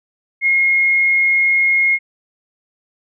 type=tone; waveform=sine; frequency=2151 Hz; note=C7; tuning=47 cents sharp; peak=-11 dBFS; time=0.41-1.99 s; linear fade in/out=50 ms; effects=none